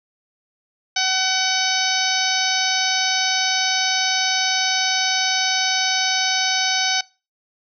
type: harmonic tone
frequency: 755 Hz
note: F#5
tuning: 35 cents sharp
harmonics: 1 / 2 / 3 / 4 / 5 / 6 / 7 / 8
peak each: -26 / -26 / -26 / -26 / -26 / -26 / -26 / -26 dBFS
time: 0.96-7.01 s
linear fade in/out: 5 ms
effects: noise-tail reverb RT60 0.3 s tail -22 dB re dry